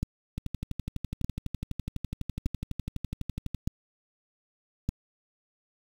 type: two click trains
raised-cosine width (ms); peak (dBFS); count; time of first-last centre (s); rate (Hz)
5; -20 / -15; 39 / 5; 0.38-3.547 / 0.03-4.89; 12 / 0.823
effects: 7-bit